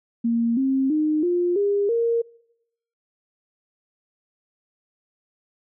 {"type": "tone with pitch steps", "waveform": "sine", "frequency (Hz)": [232.4, 267, 306.7, 352.3, 404.6, 464.8], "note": ["A#3", "C4", "D#4", "F4", "G#4", "A#4"], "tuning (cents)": [-5, 35, -25, 15, -45, -5], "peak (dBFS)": -18, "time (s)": [0.24, 2.22], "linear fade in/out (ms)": 10, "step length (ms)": 330, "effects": ["noise-tail reverb RT60 0.8 s tail -24 dB re dry"]}